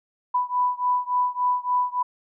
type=beating tone pair; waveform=sine; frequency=990 / 993.5 Hz; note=B5 / B5; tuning=+4 / +10 cents; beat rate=3.5 Hz; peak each=-23 / -24 dBFS; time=0.34-2.03 s; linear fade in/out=10 ms; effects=none